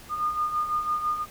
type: beating tone pair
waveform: sine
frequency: 1215 / 1221 Hz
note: D#6 / D#6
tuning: -42 / -33 cents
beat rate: 6 Hz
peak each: -32 / -25 dBFS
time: 0.09-1.26 s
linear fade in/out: 50 ms
effects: added 60 Hz sine -57 dBFS peak until 1.3 s + pink hiss -47 dBFS RMS until 1.3 s